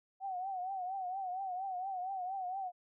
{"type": "tone with vibrato", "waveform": "sine", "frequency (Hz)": 751, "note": "F#5", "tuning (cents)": 26, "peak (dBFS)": -36, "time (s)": [0.2, 2.72], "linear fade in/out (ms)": 50, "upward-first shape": "triangle", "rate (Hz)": 4.3, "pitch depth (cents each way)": 100, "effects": []}